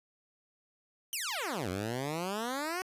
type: exponential two-way sweep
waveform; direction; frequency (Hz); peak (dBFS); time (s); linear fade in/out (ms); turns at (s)
10% pulse; down then up; 3136 to 88.5 to 381.5; -25; 1.13-2.82; 0; 1.69
effects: resampled to 32000 Hz